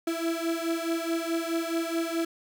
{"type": "beating tone pair", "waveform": "35% pulse", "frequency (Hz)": [329.6, 334.3], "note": ["E4", "E4"], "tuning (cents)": [0, 24], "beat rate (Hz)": 4.7, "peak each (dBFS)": [-28, -29], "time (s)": [0.07, 2.25], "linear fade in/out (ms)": 5, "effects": []}